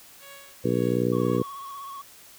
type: tone with tremolo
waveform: 10% pulse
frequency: 557 Hz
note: C#5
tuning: 8 cents sharp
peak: -35 dBFS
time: 0.19-1.4 s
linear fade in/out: 50 ms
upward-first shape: triangle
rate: 1.9 Hz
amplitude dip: 100%
type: harmonic tone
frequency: 60.6 Hz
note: B1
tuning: 32 cents flat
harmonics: 2 / 3 / 4 / 5 / 6 / 7 / 8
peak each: -29 / -29 / -29 / -29 / -29 / -29 / -29 dBFS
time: 0.64-1.43 s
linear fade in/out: 10 ms
type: tone with vibrato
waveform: triangle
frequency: 1108.7 Hz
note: C#6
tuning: in tune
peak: -34 dBFS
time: 1.12-2.02 s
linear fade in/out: 10 ms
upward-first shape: sine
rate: 16 Hz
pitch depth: 41 cents each way
effects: white hiss -50 dBFS RMS until 2.38 s